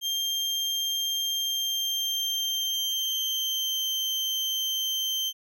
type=tone with pitch glide; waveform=35% pulse; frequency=3188 to 3124 Hz; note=G7 to G7; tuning=+28 to -7 cents; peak=-24 dBFS; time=0.01-5.33 s; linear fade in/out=50 ms; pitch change=-35 cents; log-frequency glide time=1.32-3.88 s; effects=none